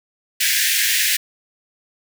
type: high-pass noise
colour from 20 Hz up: pink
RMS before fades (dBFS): -18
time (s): 0.4-1.17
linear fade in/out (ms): 10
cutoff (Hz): 1600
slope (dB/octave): 96
effects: none